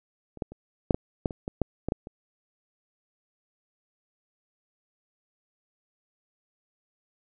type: clicks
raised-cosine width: 2 ms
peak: -30 / -15 / -30 / -7 / -13 / -11 / -24 / -18 / -10 / -15 / -12 / -26 dBFS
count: 12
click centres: 0.373 / 0.422 / 0.52 / 0.908 / 0.945 / 1.258 / 1.308 / 1.479 / 1.617 / 1.886 / 1.921 / 2.071 s
effects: none